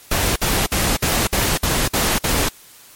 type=noise bursts; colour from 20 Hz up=pink; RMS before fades=-18 dBFS; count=8; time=0.11-2.488 s; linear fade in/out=5 ms; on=250 ms; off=54 ms; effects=white hiss -45 dBFS RMS until 2.95 s + MP3 64 kbps